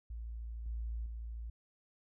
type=tone with level steps; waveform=sine; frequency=56.8 Hz; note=A#1; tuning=44 cents flat; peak=-40 / -36 / -40 dBFS; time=0.1-1.5 s; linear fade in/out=5 ms; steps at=0.66 / 1.06 s; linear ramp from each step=2 ms; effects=none